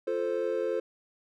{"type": "chord", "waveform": "triangle", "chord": "F major", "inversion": "none", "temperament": "equal", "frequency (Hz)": [349.2, 440, 523.3], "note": ["F4", "A4", "C5"], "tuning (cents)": [0, 0, 0], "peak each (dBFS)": [-32, -29, -29], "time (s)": [0.07, 0.8], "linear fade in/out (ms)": 5, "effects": []}